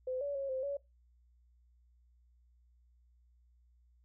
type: tone with pitch steps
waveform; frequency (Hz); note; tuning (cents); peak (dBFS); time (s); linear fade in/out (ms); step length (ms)
sine; 512 / 570 / 549 / 522 / 564; C5 / C#5 / C#5 / C5 / C#5; -38 / +48 / -17 / -4 / +30; -34; 0.07-0.77; 5; 140
effects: noise-tail reverb RT60 0.2 s tail -21 dB re dry + added 60 Hz sine -64 dBFS peak until 4.04 s